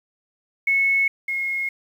sine tone pair in turn, 2197 / 2158 Hz, C#7 / C#7, -16 / -47 cents, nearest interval unison, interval 31 cents, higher first, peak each -16 / -22 dBFS, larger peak first, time 0.67-1.08 / 1.28-1.69 s, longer neither, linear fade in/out 5 ms, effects 8-bit

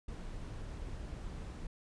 brown noise, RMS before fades -43 dBFS, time 0.08-1.67 s, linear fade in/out 5 ms, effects resampled to 22050 Hz

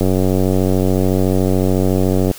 click train, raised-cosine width 2 ms, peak -3 dBFS, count 217, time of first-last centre 0.01-2.313 s, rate 93.8 Hz, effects white hiss -36 dBFS RMS until 2.38 s

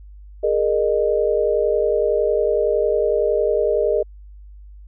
sine chord, Ab suspended second, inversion none, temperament equal with one note detuned, 415.3 / 466.2 / 612.6 Hz, Ab4 / Bb4 / Eb5, 0 / 0 / -27 cents, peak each -20 dBFS, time 0.43-4.03 s, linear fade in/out 10 ms, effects added 50 Hz sine -38 dBFS peak until 4.87 s

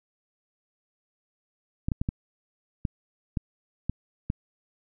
clicks, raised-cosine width 5 ms, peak -14 dBFS, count 8, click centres 1.885 / 1.918 / 2.015 / 2.089 / 2.852 / 3.372 / 3.896 / 4.301 s, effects none

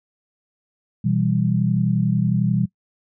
sine chord, E minor, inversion second, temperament equal, 123.47 / 164.81 / 196 Hz, B2 / E3 / G3, 0 / 0 / 0 cents, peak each -21 dBFS, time 1.04-2.66 s, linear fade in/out 10 ms, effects noise-tail reverb RT60 0.1 s tail -22 dB re dry

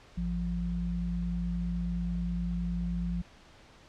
sine tone pair together, 55 / 174.61 Hz, A1 / F3, 0 / 0 cents, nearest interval octave + minor sixth, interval 2000 cents, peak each -33 / -31 dBFS, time 0.17-3.22 s, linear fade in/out 10 ms, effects pink hiss -56 dBFS RMS until 3.88 s + low-pass 5000 Hz 12 dB/octave

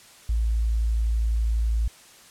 sine tone, 56 Hz, A1, 31 cents sharp, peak -20 dBFS, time 0.29-1.88 s, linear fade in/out 5 ms, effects white hiss -50 dBFS RMS until 2.3 s + low-pass 10000 Hz 12 dB/octave

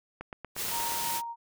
click train, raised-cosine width 0.5 ms, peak -24 dBFS, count 7, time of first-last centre 0.21-0.92 s, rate 8.45 Hz
white noise, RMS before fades -33 dBFS, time 0.55-1.22 s, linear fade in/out 50 ms
sine tone with tremolo, 932.3 Hz, A#5, in tune, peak -32 dBFS, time 0.7-1.36 s, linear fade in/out 50 ms, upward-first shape square, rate 2.8 Hz, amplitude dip 25%
effects none

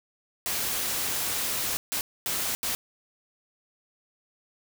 white noise bursts at uneven times, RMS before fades -29 dBFS, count 4, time 0.46-1.77 / 1.92-2.01 / 2.26-2.55 / 2.63-2.75 s, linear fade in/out 0 ms, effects none

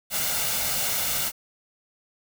white noise with comb filter, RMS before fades -26 dBFS, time 0.1-1.32 s, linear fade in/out 50 ms, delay 1.4 ms, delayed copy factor +0.5, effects none

